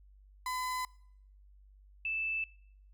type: tone pair in turn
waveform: 35% pulse / sine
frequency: 1011 / 2637 Hz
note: B5 / E7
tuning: +40 / 0 cents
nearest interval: octave + perfect fourth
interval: 1660 cents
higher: second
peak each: -32 / -32 dBFS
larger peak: neither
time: 0.46-0.85 / 2.05-2.44 s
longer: neither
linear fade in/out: 2 ms
effects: noise-tail reverb RT60 0.7 s tail -24 dB re dry + added 49 Hz sine -56 dBFS peak until 2.93 s